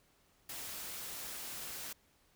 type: noise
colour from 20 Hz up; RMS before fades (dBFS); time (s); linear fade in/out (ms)
white; -44; 0.49-1.93; 5
effects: pink hiss -70 dBFS RMS until 2.35 s